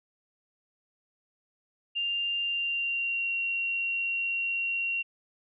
sine tone with pitch glide, 2794 to 2748 Hz, F7 to F7, 0 to -29 cents, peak -27 dBFS, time 1.95-5.03 s, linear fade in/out 20 ms, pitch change -29 cents, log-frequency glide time 2.41-3.31 s, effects none

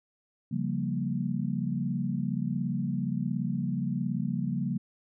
sine chord, G half-diminished seventh, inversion second, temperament equal, 138.59 / 174.61 / 196 / 233.1 Hz, Db3 / F3 / G3 / Bb3, 0 / 0 / 0 / 0 cents, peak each -33 dBFS, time 0.51-4.78 s, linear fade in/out 10 ms, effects none

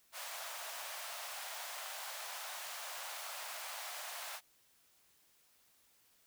pink high-pass noise, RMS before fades -45 dBFS, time 0.12-4.41 s, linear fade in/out 50 ms, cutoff 610 Hz, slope 48 dB/octave, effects white hiss -70 dBFS RMS until 6.26 s

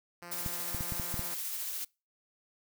5% pulse tone, 173.7 Hz, F3, 9 cents flat, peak -33 dBFS, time 0.22-1.34 s, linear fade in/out 2 ms
blue noise with tremolo, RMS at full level -36 dBFS, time 0.31-1.85 s, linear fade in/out 10 ms, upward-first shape sine, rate 14 Hz, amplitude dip 25%
clicks, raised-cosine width 5 ms, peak -25 dBFS, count 7, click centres 0.462 / 0.747 / 0.808 / 0.922 / 0.998 / 1.142 / 1.194 s
effects noise-tail reverb RT60 0.3 s tail -26 dB re dry

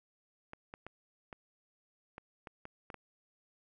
clicks, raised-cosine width 0.5 ms, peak -30 dBFS, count 9, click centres 0.534 / 0.739 / 0.866 / 1.328 / 2.181 / 2.472 / 2.654 / 2.902 / 2.943 s, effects none

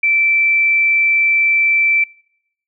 sine tone, 2332 Hz, D7, 13 cents flat, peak -11 dBFS, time 0.03-2.04 s, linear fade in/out 5 ms, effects noise-tail reverb RT60 0.8 s tail -26 dB re dry

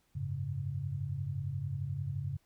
sine chord, F# suspended second, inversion none, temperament equal, 92.5 / 103.83 / 138.59 Hz, F#2 / G#2 / C#3, 0 / 0 / 0 cents, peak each -40 / -39 / -36 dBFS, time 0.15-2.37 s, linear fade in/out 10 ms, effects pink hiss -73 dBFS RMS until 2.45 s

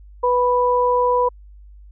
sine tone pair together, 493.9 / 986.6 Hz, B4 / B5, 0 / -2 cents, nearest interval octave, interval 1198 cents, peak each -17 dBFS, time 0.23-1.29 s, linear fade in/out 10 ms, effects added 50 Hz sine -40 dBFS peak until 1.91 s

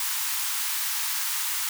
white high-pass noise, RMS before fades -28 dBFS, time 0-1.69 s, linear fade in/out 2 ms, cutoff 840 Hz, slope 96 dB/octave, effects none

